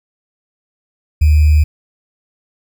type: tone with sample-and-hold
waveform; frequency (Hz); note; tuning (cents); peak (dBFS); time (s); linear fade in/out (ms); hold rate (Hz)
sine; 76; D#2; -40; -6; 1.21-1.64; 10; 2450
effects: none

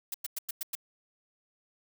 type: noise bursts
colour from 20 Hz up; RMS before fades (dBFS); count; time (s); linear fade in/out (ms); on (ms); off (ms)
blue; -34; 6; 0.12-0.753; 5; 23; 99
effects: none

